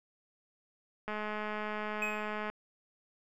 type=click train; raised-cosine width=0.5 ms; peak=-23 dBFS; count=302; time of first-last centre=1.08-2.5 s; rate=212 Hz
type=tone with exponential decay; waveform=triangle; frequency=2524 Hz; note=D#7; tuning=24 cents sharp; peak=-28 dBFS; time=2.02-2.42 s; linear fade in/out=2 ms; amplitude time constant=86 ms
effects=none